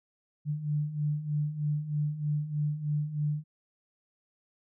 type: beating tone pair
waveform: sine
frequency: 146.83 / 150.03 Hz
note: D3 / D3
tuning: 0 / +37 cents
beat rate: 3.2 Hz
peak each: -34 / -29 dBFS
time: 0.45-3.44 s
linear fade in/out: 50 ms
effects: none